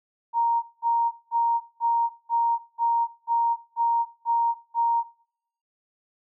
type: tone bursts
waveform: sine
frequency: 932.3 Hz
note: A#5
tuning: in tune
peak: -19 dBFS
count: 10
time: 0.33-5.04 s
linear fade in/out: 50 ms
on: 300 ms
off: 190 ms
effects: noise-tail reverb RT60 0.7 s tail -22 dB re dry